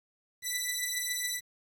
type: beating tone pair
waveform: 10% pulse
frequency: 1975.5 / 1982.7 Hz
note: B6 / B6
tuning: 0 / +6 cents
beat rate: 7.2 Hz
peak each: -25 dBFS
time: 0.42-1.41 s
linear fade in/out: 50 ms
effects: 10-bit